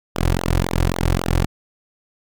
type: tone with flanger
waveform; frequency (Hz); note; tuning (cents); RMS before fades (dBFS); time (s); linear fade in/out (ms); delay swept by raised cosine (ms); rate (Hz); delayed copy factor
sawtooth; 43.65; F1; 0; -19; 0.15-1.46; 10; 0.39 to 4.79; 3.7; -1
effects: none